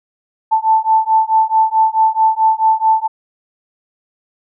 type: beating tone pair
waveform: sine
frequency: 880 / 884.6 Hz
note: A5 / A5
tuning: 0 / +9 cents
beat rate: 4.6 Hz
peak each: -13 dBFS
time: 0.51-3.08 s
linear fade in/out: 20 ms
effects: none